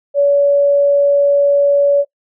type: tone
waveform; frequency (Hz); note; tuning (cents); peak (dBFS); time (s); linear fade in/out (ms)
sine; 568; C#5; +42; -8; 0.14-2.05; 50
effects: noise-tail reverb RT60 0.1 s tail -21 dB re dry